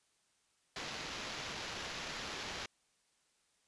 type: noise with sample-and-hold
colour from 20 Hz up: white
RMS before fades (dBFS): -43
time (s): 0.76-2.66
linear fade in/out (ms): 2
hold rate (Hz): 8820
effects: white hiss -75 dBFS RMS until 3.67 s + resampled to 22050 Hz